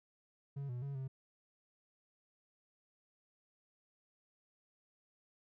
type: tone with pitch steps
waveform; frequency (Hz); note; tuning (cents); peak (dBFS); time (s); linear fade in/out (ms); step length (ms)
triangle; 139.7 / 122.6 / 139.7 / 132.8; C#3 / B2 / C#3 / C3; +14 / -12 / +14 / +26; -37; 0.56-1.08; 10; 130
effects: none